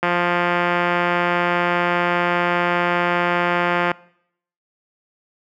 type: click train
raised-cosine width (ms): 0.5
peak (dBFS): -4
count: 681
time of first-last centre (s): 0.03-3.916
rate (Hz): 175
effects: noise-tail reverb RT60 0.7 s tail -23 dB re dry + high-pass 150 Hz 12 dB/octave